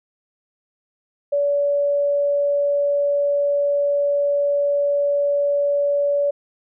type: tone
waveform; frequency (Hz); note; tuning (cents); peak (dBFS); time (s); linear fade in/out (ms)
sine; 572; D5; -46; -16; 1.32-6.31; 10
effects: none